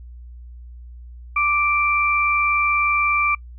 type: tone pair together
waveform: sine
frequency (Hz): 1174.5 / 2349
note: D6 / D7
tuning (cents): 0 / 0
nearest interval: octave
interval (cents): 1200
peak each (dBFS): -19 / -19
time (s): 1.36-3.35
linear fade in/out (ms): 5
effects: noise-tail reverb RT60 0.1 s tail -26 dB re dry + added 60 Hz sine -36 dBFS peak until 3.58 s

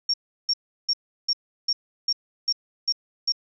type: tone bursts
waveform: sine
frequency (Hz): 5530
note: F8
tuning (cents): -18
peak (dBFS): -19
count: 9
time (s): 0.09-3.322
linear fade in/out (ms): 5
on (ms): 48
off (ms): 350
effects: none

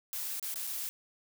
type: noise with dropouts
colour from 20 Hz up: blue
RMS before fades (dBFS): -37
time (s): 0.13-0.89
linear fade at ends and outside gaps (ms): 0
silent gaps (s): 0.397-0.427 / 0.541-0.558 / 0.669-0.673
effects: none

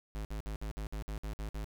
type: tone bursts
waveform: square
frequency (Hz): 52.6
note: G#1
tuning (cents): +23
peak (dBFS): -37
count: 10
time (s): 0.15-1.644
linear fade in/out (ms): 0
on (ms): 99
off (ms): 56
effects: none

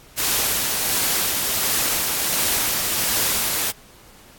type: noise with tremolo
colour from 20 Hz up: white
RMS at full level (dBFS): -20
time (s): 0.17-3.72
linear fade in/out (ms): 20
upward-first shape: sine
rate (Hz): 1.4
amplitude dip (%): 25
effects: pink hiss -48 dBFS RMS until 4.38 s + AAC 64 kbps

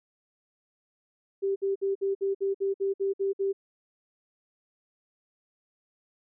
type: tone bursts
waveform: sine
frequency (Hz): 392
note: G4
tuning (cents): 0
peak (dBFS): -24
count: 11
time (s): 1.42-3.53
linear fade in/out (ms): 20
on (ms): 140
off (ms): 57
effects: none

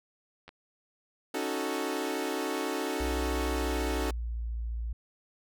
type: clicks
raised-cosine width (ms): 0.3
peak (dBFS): -31 / -31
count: 2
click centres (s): 0.48 / 0.491
type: chord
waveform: sawtooth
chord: D# half-diminished seventh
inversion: third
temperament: equal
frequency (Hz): 277.2 / 311.1 / 370 / 440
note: C#4 / D#4 / F#4 / A4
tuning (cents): 0 / 0 / 0 / 0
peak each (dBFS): -32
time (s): 1.34-4.11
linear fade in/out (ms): 5
type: tone with pitch glide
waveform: sine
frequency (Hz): 61.74 to 57.27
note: B1 to A#1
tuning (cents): 0 to -30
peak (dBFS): -31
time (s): 3-4.93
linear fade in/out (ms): 5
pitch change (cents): -130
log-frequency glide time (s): 3.47-4.41
effects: none

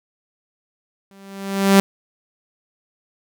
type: tone with exponential growth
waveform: sawtooth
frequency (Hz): 196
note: G3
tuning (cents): 0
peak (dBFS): -4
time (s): 1.11-1.8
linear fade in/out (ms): 0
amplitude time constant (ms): 150
effects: none

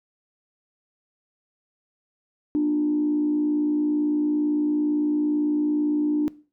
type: tone with frequency modulation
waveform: sine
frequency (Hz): 298.5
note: D4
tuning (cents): +28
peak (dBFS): -18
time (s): 2.55-6.28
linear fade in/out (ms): 0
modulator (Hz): 57.8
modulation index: 0.33
effects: noise-tail reverb RT60 0.4 s tail -21 dB re dry + tanh soft clip ceiling -14 dBFS

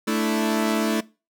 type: chord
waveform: sawtooth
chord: A suspended fourth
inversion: none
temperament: equal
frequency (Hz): 220 / 293.7 / 329.6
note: A3 / D4 / E4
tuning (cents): 0 / 0 / 0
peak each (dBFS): -19 / -24 / -22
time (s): 0.07-1.01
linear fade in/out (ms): 10
effects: noise-tail reverb RT60 0.3 s tail -21 dB re dry

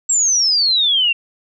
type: exponential sweep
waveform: sine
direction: down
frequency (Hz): 7680 to 2704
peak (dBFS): -12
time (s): 0.09-1.13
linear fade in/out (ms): 10
effects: none

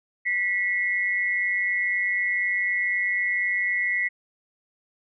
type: tone pair together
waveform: sine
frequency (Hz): 1961 / 2153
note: B6 / C7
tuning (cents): -13 / +49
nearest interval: major second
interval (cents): 162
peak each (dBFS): -23 / -27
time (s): 0.25-4.09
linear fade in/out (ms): 20
effects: none

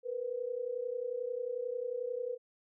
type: tone pair together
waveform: sine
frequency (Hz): 469.9 / 501.1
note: A#4 / B4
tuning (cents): +14 / +25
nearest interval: minor second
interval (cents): 111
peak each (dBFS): -38 / -36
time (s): 0.03-2.38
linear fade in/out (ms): 50
effects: none

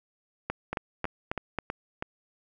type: two click trains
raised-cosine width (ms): 0.5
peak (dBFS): -16 / -14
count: 5 / 5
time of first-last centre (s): 0.73-2.024 / 0.5-1.587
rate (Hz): 3.09 / 3.68
effects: none

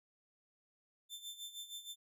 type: tone with tremolo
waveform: sawtooth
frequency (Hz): 3550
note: A7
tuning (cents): +15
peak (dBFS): -40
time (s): 1.09-1.96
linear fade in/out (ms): 50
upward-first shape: sine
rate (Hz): 6.4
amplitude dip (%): 75
effects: none

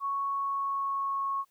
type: tone with pitch glide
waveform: sine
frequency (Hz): 1108.7 to 1098.5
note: C#6 to C#6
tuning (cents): 0 to -16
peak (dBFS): -28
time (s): 0-1.45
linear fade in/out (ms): 50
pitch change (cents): -16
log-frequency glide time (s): 0.29-1.26
effects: white hiss -72 dBFS RMS until 1.5 s

